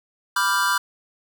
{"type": "chord", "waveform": "square", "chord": "G dominant seventh", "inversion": "first", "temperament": "equal", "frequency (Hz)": [987.8, 1174.7, 1396.9, 1568], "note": ["B5", "D6", "F6", "G6"], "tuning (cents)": [0, 0, 0, 0], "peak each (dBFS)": -25, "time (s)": [0.36, 0.78], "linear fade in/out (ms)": 5, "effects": []}